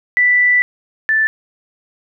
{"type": "tone pair in turn", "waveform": "sine", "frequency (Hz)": [1975.5, 1760], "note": ["B6", "A6"], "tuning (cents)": [0, 0], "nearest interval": "major second", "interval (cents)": 200, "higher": "first", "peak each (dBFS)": [-9, -11], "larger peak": "first", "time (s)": [[0.17, 0.62], [1.09, 1.27]], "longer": "first", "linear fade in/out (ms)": 0, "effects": []}